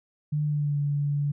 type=tone with pitch glide; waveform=sine; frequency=149.6 to 144.25 Hz; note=D3 to D3; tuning=+32 to -31 cents; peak=-23 dBFS; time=0.32-1.32 s; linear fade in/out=10 ms; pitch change=-63 cents; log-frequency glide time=0.44-0.78 s; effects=none